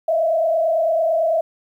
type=tone with frequency modulation; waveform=sine; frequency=654 Hz; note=E5; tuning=14 cents flat; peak=-15 dBFS; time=0.08-1.41 s; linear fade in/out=5 ms; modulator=29 Hz; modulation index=1; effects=9-bit